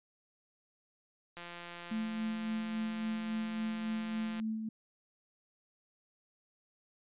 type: click train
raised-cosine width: 0.3 ms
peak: -30 dBFS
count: 525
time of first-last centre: 1.37-4.399 s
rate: 173 Hz
type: tone with tremolo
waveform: sine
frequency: 220 Hz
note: A3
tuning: in tune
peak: -32 dBFS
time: 1.91-4.69 s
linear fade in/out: 5 ms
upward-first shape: sine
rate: 3.6 Hz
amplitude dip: 40%
effects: resampled to 8000 Hz